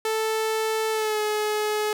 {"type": "tone with pitch glide", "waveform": "sawtooth", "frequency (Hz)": [440, 424.3], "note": ["A4", "G#4"], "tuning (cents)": [0, 37], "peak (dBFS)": -19, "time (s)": [0.05, 1.93], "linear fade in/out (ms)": 2, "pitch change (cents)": -63, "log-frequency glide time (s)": [0.91, 1.21], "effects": []}